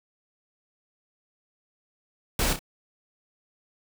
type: noise with echo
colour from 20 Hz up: pink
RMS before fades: -25 dBFS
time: 2.39-2.53 s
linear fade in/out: 2 ms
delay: 31 ms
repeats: 2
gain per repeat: -8 dB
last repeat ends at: 2.592 s
effects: none